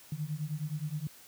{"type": "beating tone pair", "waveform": "sine", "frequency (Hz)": [146.83, 156.43], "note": ["D3", "D#3"], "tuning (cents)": [0, 10], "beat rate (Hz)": 9.6, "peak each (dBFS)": [-36, -36], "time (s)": [0.12, 1.07], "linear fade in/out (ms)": 2, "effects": ["white hiss -55 dBFS RMS until 1.27 s", "high-pass 60 Hz 12 dB/octave"]}